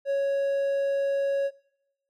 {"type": "tone", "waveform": "triangle", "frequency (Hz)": 554.4, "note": "C#5", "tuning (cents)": 0, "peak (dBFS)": -21, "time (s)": [0.05, 1.51], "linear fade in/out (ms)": 50, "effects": ["noise-tail reverb RT60 0.9 s tail -22 dB re dry"]}